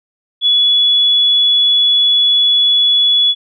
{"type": "tone", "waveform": "sine", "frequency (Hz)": 3403, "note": "G#7", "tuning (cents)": 41, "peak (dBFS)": -8, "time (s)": [0.41, 3.35], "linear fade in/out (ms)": 50, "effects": []}